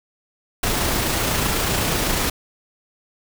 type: noise with amplitude modulation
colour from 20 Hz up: pink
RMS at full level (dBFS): -20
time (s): 0.63-2.3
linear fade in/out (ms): 5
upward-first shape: sine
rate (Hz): 28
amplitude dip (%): 25
effects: none